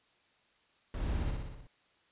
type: noise with echo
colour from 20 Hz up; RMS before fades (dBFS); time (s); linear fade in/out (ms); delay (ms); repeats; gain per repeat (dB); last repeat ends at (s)
brown; -36; 0.94-1.31; 2; 60; 6; -3; 1.67
effects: white hiss -69 dBFS RMS until 2.11 s + resampled to 8000 Hz